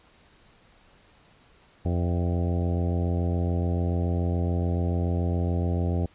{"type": "harmonic tone with a mistuned harmonic", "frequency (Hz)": 87, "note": "F2", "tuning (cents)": -6, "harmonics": [1, 2, 3, 4, 5, 6, 7, 8, 9], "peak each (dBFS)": [-24, -30, -34, -36, -38, -40, -41, -42, -43], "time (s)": [1.85, 6.06], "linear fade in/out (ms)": 5, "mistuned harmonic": 8, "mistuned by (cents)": -44, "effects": ["pink hiss -58 dBFS RMS until 6.14 s", "resampled to 8000 Hz"]}